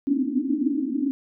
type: band-pass noise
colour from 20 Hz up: white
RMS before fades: -24 dBFS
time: 0.07-1.11 s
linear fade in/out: 0 ms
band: 250 to 300 Hz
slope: 96 dB/octave
effects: none